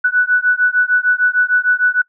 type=beating tone pair; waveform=sine; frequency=1480 / 1486.6 Hz; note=F#6 / F#6; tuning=0 / +8 cents; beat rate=6.6 Hz; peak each=-14 dBFS; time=0.04-2.02 s; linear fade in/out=10 ms; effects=noise-tail reverb RT60 0.1 s tail -24 dB re dry